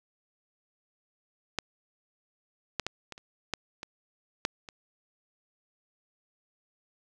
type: clicks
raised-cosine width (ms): 0.2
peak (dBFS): -11 / -11 / -14 / -23 / -30 / -12 / -21 / -9 / -26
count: 9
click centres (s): 1.587 / 2.797 / 2.866 / 3.123 / 3.179 / 3.537 / 3.831 / 4.451 / 4.688
effects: none